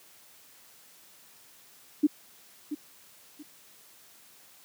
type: tone with echo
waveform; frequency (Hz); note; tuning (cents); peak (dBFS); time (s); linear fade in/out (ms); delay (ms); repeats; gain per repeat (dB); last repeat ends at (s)
sine; 297.2; D4; +21; -17; 2.03-2.07; 10; 680; 2; -12; 3.43
effects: white hiss -56 dBFS RMS until 4.64 s + high-pass 100 Hz 12 dB/octave